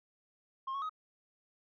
sine tone with pitch steps, 1067 / 1106 / 1260 Hz, C6 / C#6 / D#6, +34 / -4 / +21 cents, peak -32 dBFS, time 0.67-0.895 s, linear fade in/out 10 ms, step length 75 ms, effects tanh soft clip ceiling -34 dBFS

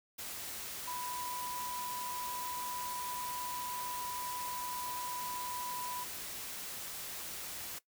sine tone in noise, 987.8 Hz, B5, in tune, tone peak -40 dBFS, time 0.87-6.04 s, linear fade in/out 10 ms, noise white, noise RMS -43 dBFS, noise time 0.18-7.79 s, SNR 0 dB, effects noise-tail reverb RT60 0.1 s tail -18 dB re dry

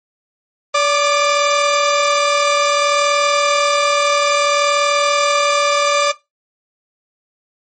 sawtooth tone pair together, 576 / 1192.6 Hz, D5 / D6, -34 / +26 cents, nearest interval octave + minor second, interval 1260 cents, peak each -11 dBFS, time 0.74-6.12 s, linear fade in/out 10 ms, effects noise-tail reverb RT60 0.2 s tail -18 dB re dry + MP3 32 kbps

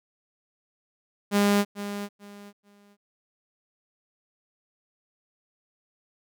sawtooth tone with echo, 203.2 Hz, G#3, 38 cents flat, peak -15 dBFS, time 1.31-1.65 s, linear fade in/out 50 ms, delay 440 ms, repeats 3, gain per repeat -12 dB, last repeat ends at 2.97 s, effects none

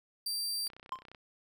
sawtooth tone, 4699 Hz, D8, in tune, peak -30 dBFS, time 0.26-0.68 s, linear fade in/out 5 ms
click train, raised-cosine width 0.3 ms, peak -35 dBFS, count 16, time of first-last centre 0.67-1.148 s, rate 31.4 Hz
triangle tone with exponential decay, 1046.5 Hz, C6, in tune, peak -28 dBFS, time 0.92-1.03 s, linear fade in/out 1 ms, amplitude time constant 23 ms
effects none

